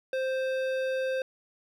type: tone with hard clipping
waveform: sine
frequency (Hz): 523.3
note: C5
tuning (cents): 0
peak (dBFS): -29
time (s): 0.13-1.22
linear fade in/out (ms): 2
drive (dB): 13
effects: none